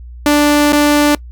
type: tone with dropouts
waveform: sawtooth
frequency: 293.7 Hz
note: D4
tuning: in tune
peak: -4 dBFS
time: 0.26-1.15 s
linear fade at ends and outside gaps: 2 ms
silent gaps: 0.723-0.73 s
effects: noise-tail reverb RT60 0.1 s tail -23 dB re dry + added 60 Hz sine -29 dBFS peak until 1.31 s